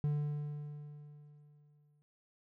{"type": "tone with exponential decay", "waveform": "triangle", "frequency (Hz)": 147.6, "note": "D3", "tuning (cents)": 9, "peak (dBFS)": -27, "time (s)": [0.04, 2.02], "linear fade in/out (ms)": 0, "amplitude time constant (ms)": 430, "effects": []}